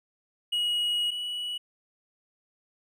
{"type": "tone pair in turn", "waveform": "triangle", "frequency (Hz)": [2902, 2936], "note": ["F#7", "F#7"], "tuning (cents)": [-34, -14], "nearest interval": "unison", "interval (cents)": 20, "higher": "second", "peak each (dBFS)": [-23, -29], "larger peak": "first", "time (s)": [[0.52, 1.11], [1.11, 1.58]], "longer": "first", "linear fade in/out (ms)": 10, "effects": []}